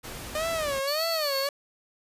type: noise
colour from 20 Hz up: pink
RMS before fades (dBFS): -39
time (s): 0.03-0.8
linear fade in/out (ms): 20
type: tone with vibrato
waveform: sawtooth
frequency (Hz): 600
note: D5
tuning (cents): +37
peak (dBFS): -23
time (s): 0.35-1.49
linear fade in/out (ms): 2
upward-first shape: sine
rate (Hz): 1.7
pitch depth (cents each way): 180
type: tone with tremolo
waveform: square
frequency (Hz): 4435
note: C#8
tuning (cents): 0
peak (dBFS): -29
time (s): 0.87-1.48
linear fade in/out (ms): 10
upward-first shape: sine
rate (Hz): 8.4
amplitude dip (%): 30
effects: resampled to 32000 Hz